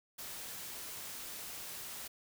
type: noise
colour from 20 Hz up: white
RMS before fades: -45 dBFS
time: 0.18-2.08 s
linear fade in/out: 10 ms
effects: none